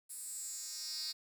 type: tone with high-pass filter sweep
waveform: 10% pulse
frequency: 311.1 Hz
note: D#4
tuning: in tune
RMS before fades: -43 dBFS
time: 0.09-1.13 s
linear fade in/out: 20 ms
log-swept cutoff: 9700 to 4500 Hz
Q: 4.3
effects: 11-bit